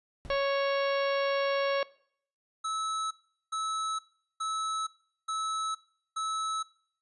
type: noise with exponential decay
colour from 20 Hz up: brown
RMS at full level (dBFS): -38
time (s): 0.25-0.53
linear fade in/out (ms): 0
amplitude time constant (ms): 60
type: harmonic tone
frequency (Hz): 554.4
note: C#5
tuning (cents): 0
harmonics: 1 / 2 / 3 / 4 / 5 / 6 / 7 / 8 / 10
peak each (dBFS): -27 / -33 / -37 / -39 / -41 / -43 / -44 / -45 / -47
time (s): 0.3-1.83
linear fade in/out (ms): 2
type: tone bursts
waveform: square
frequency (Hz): 1300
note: E6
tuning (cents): -24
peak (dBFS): -31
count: 5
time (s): 2.64-6.63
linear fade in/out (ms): 10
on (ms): 470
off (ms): 410
effects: noise-tail reverb RT60 0.6 s tail -21 dB re dry + resampled to 24000 Hz